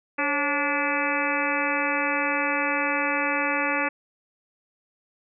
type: harmonic tone with a mistuned harmonic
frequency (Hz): 289.1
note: D4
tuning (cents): -27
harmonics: 1 / 2 / 3 / 4 / 5 / 6 / 7 / 8 / 9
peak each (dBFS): -31 / -31 / -31 / -31 / -31 / -31 / -31 / -31 / -31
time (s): 0.18-3.89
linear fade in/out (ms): 10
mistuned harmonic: 2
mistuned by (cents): -83
effects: none